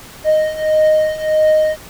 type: beating tone pair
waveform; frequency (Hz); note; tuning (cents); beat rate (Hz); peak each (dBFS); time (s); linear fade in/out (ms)
triangle; 619 / 620.6; D#5 / D#5; -9 / -5; 1.6; -14 / -11; 0.24-1.77; 50
effects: pink hiss -37 dBFS RMS until 1.89 s